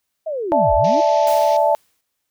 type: linear two-way sweep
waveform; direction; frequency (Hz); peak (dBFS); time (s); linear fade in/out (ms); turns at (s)
sine; down then up; 659.3 to 34.21 to 342.6; -21; 0.26-1.01; 10; 0.74
type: chord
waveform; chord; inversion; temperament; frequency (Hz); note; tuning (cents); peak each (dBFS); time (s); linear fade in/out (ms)
sine; D suspended second; none; equal with one note detuned; 587.3 / 659.3 / 873.4; D5 / E5 / A5; 0 / 0 / -13; -17; 0.52-1.75; 0
type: band-pass noise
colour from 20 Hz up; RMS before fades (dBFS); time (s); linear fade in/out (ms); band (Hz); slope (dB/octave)
white; -37; 0.84-1.57; 5; 1800 to 6300; 96
type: noise with exponential decay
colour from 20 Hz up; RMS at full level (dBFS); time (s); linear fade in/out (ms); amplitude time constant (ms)
white; -30; 1.27-2.01; 1; 160
effects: white hiss -75 dBFS RMS until 2.3 s